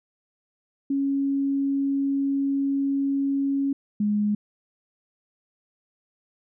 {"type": "tone pair in turn", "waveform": "sine", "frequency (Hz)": [276.4, 208.1], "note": ["C#4", "G#3"], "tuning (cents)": [-5, 4], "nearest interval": "perfect fourth", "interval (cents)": 491, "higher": "first", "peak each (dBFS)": [-21, -20], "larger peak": "second", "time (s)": [[0.9, 3.73], [4, 4.35]], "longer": "first", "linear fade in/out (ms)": 5, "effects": []}